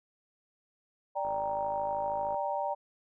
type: chord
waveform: sine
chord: G minor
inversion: second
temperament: equal with one note detuned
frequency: 587.3 / 788.1 / 932.3 Hz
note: D5 / G5 / Bb5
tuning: 0 / +9 / 0 cents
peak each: -34 dBFS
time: 1.15-2.75 s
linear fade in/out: 20 ms
type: click train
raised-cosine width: 1 ms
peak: -32 dBFS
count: 59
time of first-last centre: 1.25-2.344 s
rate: 53 Hz
effects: none